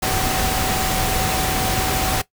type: tone in noise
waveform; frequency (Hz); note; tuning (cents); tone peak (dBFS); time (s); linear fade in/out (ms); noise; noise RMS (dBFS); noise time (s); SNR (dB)
sine; 756; F#5; +37; -25; 0.02-2.22; 10; pink; -21; 0.02-2.22; -7
effects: noise-tail reverb RT60 0.1 s tail -17 dB re dry